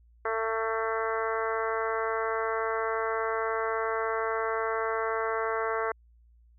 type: harmonic tone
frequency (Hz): 223.6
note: A3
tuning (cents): +28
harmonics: 2 / 3 / 4 / 5 / 6 / 7 / 8 / 9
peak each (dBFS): -31 / -35 / -37 / -34 / -35 / -38 / -41 / -41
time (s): 0.25-5.92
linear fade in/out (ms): 5
effects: added 58 Hz sine -56 dBFS peak until 6.58 s